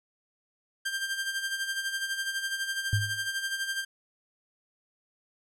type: tone with tremolo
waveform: sawtooth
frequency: 1585 Hz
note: G6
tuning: 19 cents sharp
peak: -24 dBFS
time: 0.85-3.85 s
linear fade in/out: 10 ms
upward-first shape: sine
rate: 12 Hz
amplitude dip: 60%
type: tone with exponential decay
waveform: sine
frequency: 103.83 Hz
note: G#2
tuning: in tune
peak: -20 dBFS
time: 2.93-3.3 s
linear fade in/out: 0 ms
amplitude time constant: 79 ms
effects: low-pass 12000 Hz 12 dB/octave